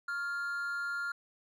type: tone with amplitude modulation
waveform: triangle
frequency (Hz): 1400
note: F6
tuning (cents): +4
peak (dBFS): -29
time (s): 0.08-1.12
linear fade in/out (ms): 5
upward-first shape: sine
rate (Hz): 296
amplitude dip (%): 50
effects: none